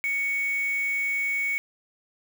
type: tone with quantisation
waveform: sine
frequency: 2230 Hz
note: C#7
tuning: 10 cents sharp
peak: -24 dBFS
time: 0.04-1.58 s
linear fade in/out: 0 ms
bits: 6
effects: none